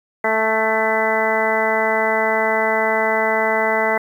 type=harmonic tone with a mistuned harmonic; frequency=220 Hz; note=A3; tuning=in tune; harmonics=1 / 2 / 3 / 4 / 5 / 6 / 7 / 8 / 9; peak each=-29 / -23 / -21 / -22 / -28 / -29 / -28 / -30 / -21 dBFS; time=0.24-3.98 s; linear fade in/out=5 ms; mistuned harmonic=9; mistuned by=+19 cents; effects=8-bit

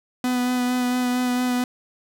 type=tone with vibrato; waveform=45% pulse; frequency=248.9 Hz; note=B3; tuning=14 cents sharp; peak=-20 dBFS; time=0.24-1.64 s; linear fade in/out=2 ms; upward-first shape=sine; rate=4.4 Hz; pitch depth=15 cents each way; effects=none

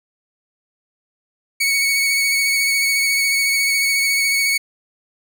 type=tone with vibrato; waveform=sawtooth; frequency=2224 Hz; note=C#7; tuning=5 cents sharp; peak=-12 dBFS; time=1.6-4.58 s; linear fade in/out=10 ms; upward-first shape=sine; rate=14 Hz; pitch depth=19 cents each way; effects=none

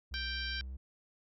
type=tone with vibrato; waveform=triangle; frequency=65.41 Hz; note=C2; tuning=in tune; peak=-38 dBFS; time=0.11-0.77 s; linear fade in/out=10 ms; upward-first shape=triangle; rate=4.9 Hz; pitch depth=36 cents each way
type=harmonic tone; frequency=784 Hz; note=G5; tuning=in tune; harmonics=2 / 3 / 4 / 5 / 6 / 7; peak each=-40 / -46 / -43 / -45 / -44 / -47 dBFS; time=0.14-0.61 s; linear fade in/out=0 ms
effects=none

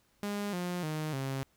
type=tone with pitch steps; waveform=sawtooth; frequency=204.3 / 177.85 / 154.83 / 134.79 Hz; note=G#3 / F3 / D#3 / C#3; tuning=-28 / +32 / -8 / -48 cents; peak=-29 dBFS; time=0.23-1.43 s; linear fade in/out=0 ms; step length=300 ms; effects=pink hiss -70 dBFS RMS until 1.56 s

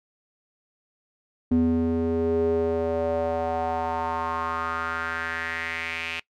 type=tone with band-pass filter sweep; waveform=square; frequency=82.41 Hz; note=E2; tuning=in tune; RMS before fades=-26 dBFS; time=1.51-6.2 s; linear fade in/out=5 ms; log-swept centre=260 to 2600 Hz; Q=4.1; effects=noise-tail reverb RT60 0.1 s tail -21 dB re dry

